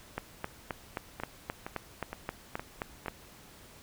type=two click trains; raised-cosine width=0.5 ms; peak=-18 / -22 dBFS; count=12 / 5; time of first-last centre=0.18-3.082 / 1.2-3.06 s; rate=3.79 / 2.15 Hz; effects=pink hiss -54 dBFS RMS until 3.82 s